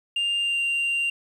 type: tone with pitch glide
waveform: sine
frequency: 2800 to 2776 Hz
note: F7 to F7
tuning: +4 to -11 cents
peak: -19 dBFS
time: 0.16-1.1 s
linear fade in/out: 5 ms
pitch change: -15 cents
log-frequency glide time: 0.4-0.61 s
effects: tanh soft clip ceiling -21 dBFS + 9-bit